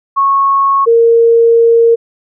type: tone pair in turn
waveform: sine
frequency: 1100 / 462.5 Hz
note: C#6 / A#4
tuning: -14 / -14 cents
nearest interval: octave + minor third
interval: 1500 cents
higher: first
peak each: -7 / -4 dBFS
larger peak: second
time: 0.16-0.86 / 0.86-1.96 s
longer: second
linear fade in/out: 20 ms
effects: none